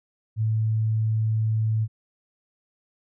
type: tone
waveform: sine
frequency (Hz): 110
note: A2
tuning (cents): 0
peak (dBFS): -20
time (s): 0.36-1.88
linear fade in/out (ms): 50
effects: none